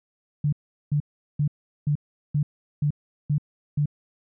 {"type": "tone bursts", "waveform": "sine", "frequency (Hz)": 146.9, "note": "D3", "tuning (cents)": 1, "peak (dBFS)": -19, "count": 8, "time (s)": [0.44, 3.858], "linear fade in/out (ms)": 5, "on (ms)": 86, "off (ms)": 390, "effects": []}